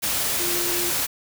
sine tone in noise, 349.2 Hz, F4, in tune, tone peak -29 dBFS, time 0.39-0.91 s, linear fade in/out 20 ms, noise white, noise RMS -24 dBFS, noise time 0.02-1.07 s, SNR -8 dB, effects none

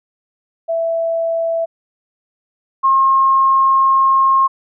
sine tone pair in turn, 662 / 1073.3 Hz, E5 / C6, +7 / +44 cents, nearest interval minor sixth, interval 837 cents, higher second, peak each -15 / -9 dBFS, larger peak second, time 0.68-1.66 / 2.83-4.48 s, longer second, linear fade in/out 20 ms, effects none

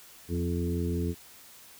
harmonic tone with a mistuned harmonic, 85.9 Hz, F2, 28 cents flat, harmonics 1 / 2 / 3 / 4 / 5, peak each -30 / -33 / -35 / -36 / -37 dBFS, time 0.28-1.15 s, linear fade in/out 50 ms, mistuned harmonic 2, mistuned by +37 cents, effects white hiss -52 dBFS RMS until 1.79 s

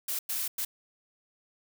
blue noise bursts at uneven times, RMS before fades -32 dBFS, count 3, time 0.08-0.19 / 0.29-0.48 / 0.58-0.65 s, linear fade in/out 5 ms, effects none

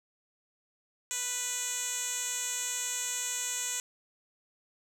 10% pulse tone with band-pass filter, 493.9 Hz, B4, in tune, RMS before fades -34 dBFS, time 1.11-3.8 s, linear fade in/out 0 ms, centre 7100 Hz, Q 2.3, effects none

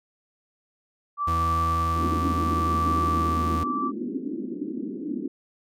sine tone with tremolo, 1164 Hz, D6, 16 cents flat, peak -22 dBFS, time 1.17-3.92 s, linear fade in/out 50 ms, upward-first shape sine, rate 0.7 Hz, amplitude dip 35%
40% pulse tone with pitch glide, 82.41 to 81.13 Hz, E2 to E2, 0 to -27 cents, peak -25 dBFS, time 1.27-3.64 s, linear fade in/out 10 ms, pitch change -27 cents, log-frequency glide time 2.44-3.29 s
pink band-pass noise, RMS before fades -31 dBFS, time 1.96-5.28 s, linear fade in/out 2 ms, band 220 to 350 Hz, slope 48 dB/octave
effects none

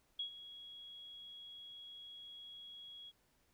sine tone with ADSR envelope, 3322 Hz, G#7, in tune, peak -36 dBFS, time 0.19-3.12 s, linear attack 6 ms, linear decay 100 ms, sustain -14 dB, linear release 34 ms, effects pink hiss -75 dBFS RMS until 3.53 s

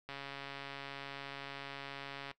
click train, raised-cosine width 0.3 ms, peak -28 dBFS, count 310, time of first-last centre 0.09-2.313 s, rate 139 Hz, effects noise-tail reverb RT60 0.1 s tail -19 dB re dry

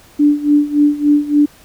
sine tone with tremolo, 293.2 Hz, D4, 3 cents flat, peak -6 dBFS, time 0.19-1.46 s, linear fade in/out 10 ms, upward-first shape sine, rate 3.5 Hz, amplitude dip 85%, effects pink hiss -45 dBFS RMS until 1.64 s

